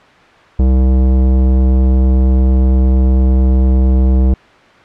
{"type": "tone with tanh clipping", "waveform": "sine", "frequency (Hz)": 64.6, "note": "C2", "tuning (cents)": -21, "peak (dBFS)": -9, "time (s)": [0.59, 4.34], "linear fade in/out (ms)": 5, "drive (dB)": 16, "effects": ["white hiss -42 dBFS RMS until 4.84 s", "low-pass 2000 Hz 12 dB/octave"]}